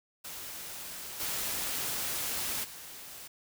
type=noise with level steps; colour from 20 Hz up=white; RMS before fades=-42 / -34 / -46 dBFS; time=0.24-3.28 s; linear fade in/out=10 ms; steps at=1.19 / 2.63 s; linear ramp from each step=20 ms; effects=none